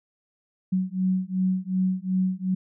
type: beating tone pair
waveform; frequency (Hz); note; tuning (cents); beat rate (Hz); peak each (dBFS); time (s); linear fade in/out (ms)
sine; 185 / 187.7; F#3 / F#3; 0 / +25; 2.7; -25; 0.72-2.55; 10
effects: none